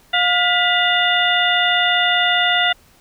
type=harmonic tone with a mistuned harmonic; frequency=711 Hz; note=F5; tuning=31 cents sharp; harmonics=1 / 2 / 3 / 4 / 5; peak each=-20 / -20 / -20 / -20 / -20 dBFS; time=0.13-2.73 s; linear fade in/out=10 ms; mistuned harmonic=3; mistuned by=-130 cents; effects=pink hiss -52 dBFS RMS until 3 s